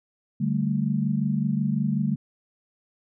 sine chord, D suspended fourth, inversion none, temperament equal with one note detuned, 146.83 / 194.53 / 220 Hz, D3 / G3 / A3, 0 / -13 / 0 cents, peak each -26 dBFS, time 0.4-2.16 s, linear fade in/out 10 ms, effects none

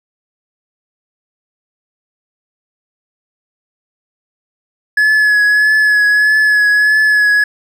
triangle tone with vibrato, 1700 Hz, G#6, 40 cents sharp, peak -6 dBFS, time 4.97-7.44 s, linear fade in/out 5 ms, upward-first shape triangle, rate 1.6 Hz, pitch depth 29 cents each way, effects none

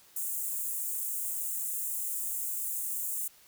white high-pass noise, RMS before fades -34 dBFS, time 0.16-3.28 s, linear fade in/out 5 ms, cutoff 7200 Hz, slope 48 dB/octave, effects white hiss -59 dBFS RMS until 3.47 s

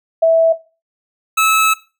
sine / 25% pulse tone pair in turn, 655 / 1300.6 Hz, E5 / E6, -11 / -24 cents, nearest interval octave, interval 1187 cents, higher second, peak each -7 dBFS, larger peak neither, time 0.22-0.53 / 1.37-1.74 s, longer second, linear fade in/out 10 ms, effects noise-tail reverb RT60 0.3 s tail -17 dB re dry

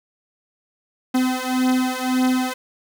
45% pulse beating tone pair, 254.8 / 256.6 Hz, C4 / C4, -46 / -34 cents, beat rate 1.8 Hz, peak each -21 dBFS, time 1.14-2.54 s, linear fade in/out 10 ms, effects none

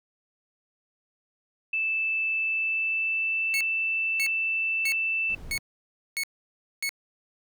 sine tone with pitch glide, 2637 to 2654 Hz, E7 to E7, 0 to +11 cents, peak -24 dBFS, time 1.73-5.35 s, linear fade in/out 5 ms, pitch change +11 cents, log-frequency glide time 2.4-3.52 s
sawtooth tone bursts, 2202 Hz, C#7, 12 cents flat, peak -23 dBFS, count 6, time 3.54-6.892 s, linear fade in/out 0 ms, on 67 ms, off 590 ms
brown noise, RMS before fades -41 dBFS, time 5.29-5.59 s, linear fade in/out 10 ms
effects none

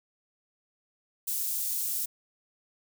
white high-pass noise, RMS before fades -31 dBFS, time 1.27-2.06 s, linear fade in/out 10 ms, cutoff 7700 Hz, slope 12 dB/octave, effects none

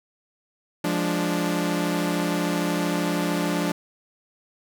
sawtooth chord, D diminished, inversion first, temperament equal, 174.61 / 207.7 / 293.7 Hz, F3 / Ab3 / D4, 0 / 0 / 0 cents, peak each -22 / -26 / -22 dBFS, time 0.84-3.72 s, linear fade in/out 5 ms, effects none

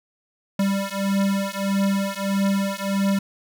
square beating tone pair, 196 / 197.6 Hz, G3 / G3, 0 / +14 cents, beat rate 1.6 Hz, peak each -24 dBFS, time 0.59-3.19 s, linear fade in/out 5 ms, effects none

